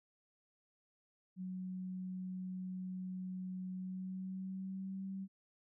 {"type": "tone with pitch glide", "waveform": "sine", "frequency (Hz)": [185, 192.74], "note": ["F#3", "G3"], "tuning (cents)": [0, -29], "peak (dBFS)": -40, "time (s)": [1.36, 5.28], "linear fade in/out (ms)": 50, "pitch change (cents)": 71, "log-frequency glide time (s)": [3.73, 5.11], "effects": []}